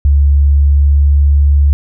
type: tone with pitch glide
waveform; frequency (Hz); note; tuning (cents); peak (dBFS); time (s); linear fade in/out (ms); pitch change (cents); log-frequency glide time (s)
sine; 71 to 71.49; C#2 to D2; +42 to -46; -5; 0.05-1.73; 0; +12; 0.43-1.15
effects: none